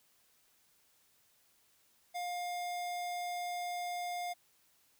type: tone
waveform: square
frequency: 708 Hz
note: F5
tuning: 23 cents sharp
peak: -37 dBFS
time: 2.14-4.34 s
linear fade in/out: 20 ms
effects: white hiss -70 dBFS RMS until 4.99 s